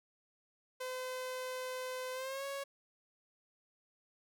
sawtooth tone with pitch glide, 511 to 554 Hz, C5 to C#5, -41 to -1 cents, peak -35 dBFS, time 0.8-2.64 s, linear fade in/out 10 ms, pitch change +140 cents, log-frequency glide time 2.13-2.45 s, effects none

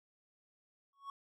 triangle tone with exponential growth, 1108.7 Hz, C#6, in tune, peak -37 dBFS, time 0.93-1.1 s, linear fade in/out 2 ms, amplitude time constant 35 ms, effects none

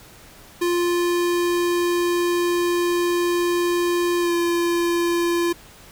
square tone with pitch glide, 349.2 to 343.6 Hz, F4 to F4, 0 to -28 cents, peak -19 dBFS, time 0.61-5.53 s, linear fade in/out 10 ms, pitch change -28 cents, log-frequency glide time 4.2-4.33 s, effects pink hiss -46 dBFS RMS until 5.91 s

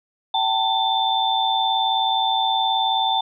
sine tone cluster, 772 / 891 / 3547 Hz, G5 / A5 / A7, -27 / +22 / +13 cents, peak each -22 dBFS, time 0.34-3.21 s, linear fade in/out 5 ms, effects none

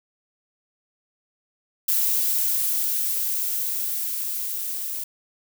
violet noise with level ramp, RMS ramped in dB -21 to -30 dBFS, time 1.88-5.04 s, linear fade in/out 5 ms, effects none

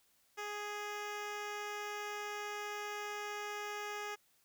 10% pulse tone with notch filter, 415.3 Hz, G#4, in tune, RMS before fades -42 dBFS, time 0.37-4.16 s, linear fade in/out 20 ms, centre 11000 Hz, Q 0.94, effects white hiss -72 dBFS RMS until 4.44 s

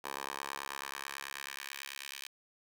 10% pulse tone with high-pass filter sweep, 69.2 Hz, C#2, 2 cents flat, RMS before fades -43 dBFS, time 0.04-2.27 s, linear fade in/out 5 ms, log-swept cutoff 750 to 2700 Hz, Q 1.3, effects 10-bit

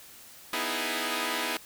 5% pulse chord, E major seventh, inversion second, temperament equal, 246.9 / 311.1 / 329.6 / 415.3 Hz, B3 / D#4 / E4 / G#4, 0 / 0 / 0 / 0 cents, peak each -23 dBFS, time 0.53-1.57 s, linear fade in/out 2 ms, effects white hiss -50 dBFS RMS until 1.65 s

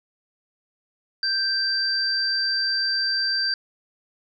sine tone pair together, 1568 / 4694 Hz, G6 / D8, 0 / -2 cents, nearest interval octave + perfect fifth, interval 1898 cents, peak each -26 / -22 dBFS, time 1.23-3.54 s, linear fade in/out 2 ms, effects none

